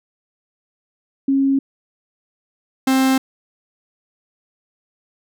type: tone pair in turn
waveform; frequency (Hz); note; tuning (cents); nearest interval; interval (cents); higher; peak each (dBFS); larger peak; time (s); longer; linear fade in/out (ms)
sine / 45% pulse; 272.6 / 263.9; C#4 / C4; -29 / +15; minor second; 56; first; -13; neither; 1.28-1.59 / 2.87-3.18; neither; 5
effects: none